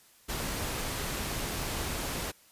pink noise, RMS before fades -34 dBFS, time 0.28-2.32 s, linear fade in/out 20 ms, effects white hiss -60 dBFS RMS until 2.51 s + resampled to 32000 Hz

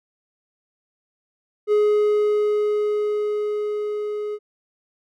triangle tone with level ramp, 419.4 Hz, G#4, 17 cents sharp, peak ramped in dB -12 to -23 dBFS, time 1.67-4.39 s, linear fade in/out 50 ms, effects none

